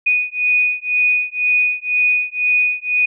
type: beating tone pair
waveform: sine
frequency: 2476 / 2478 Hz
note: D#7 / D#7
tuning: -9 / -8 cents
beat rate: 2 Hz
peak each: -17 dBFS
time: 0.06-3.06 s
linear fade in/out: 10 ms
effects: none